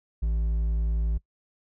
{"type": "tone with hard clipping", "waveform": "triangle", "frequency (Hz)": 55.5, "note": "A1", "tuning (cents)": 16, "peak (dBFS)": -24, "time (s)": [0.22, 1.18], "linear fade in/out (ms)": 10, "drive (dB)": 7, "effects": ["noise-tail reverb RT60 0.1 s tail -21 dB re dry"]}